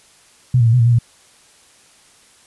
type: tone with pitch steps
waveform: sine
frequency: 125.8 / 116.7 / 113.7 / 125.2 / 115.8 / 120.3 / 117.4 Hz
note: B2 / A#2 / A#2 / B2 / A#2 / B2 / A#2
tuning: +32 / +2 / -43 / +24 / -11 / -45 / +13 cents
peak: -9 dBFS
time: 0.54-0.988 s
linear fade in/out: 5 ms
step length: 64 ms
effects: white hiss -50 dBFS RMS until 2.46 s + resampled to 24000 Hz